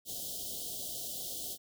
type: band-stop noise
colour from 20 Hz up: white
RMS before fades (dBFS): -40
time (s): 0.05-1.58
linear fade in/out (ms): 50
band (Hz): 750 to 3000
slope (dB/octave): 96
effects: none